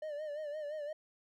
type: tone with vibrato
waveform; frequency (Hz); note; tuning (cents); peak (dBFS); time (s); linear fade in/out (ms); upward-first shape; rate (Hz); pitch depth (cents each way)
triangle; 600; D5; +37; -36; 0.02-0.93; 5; sine; 5.8; 71
effects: none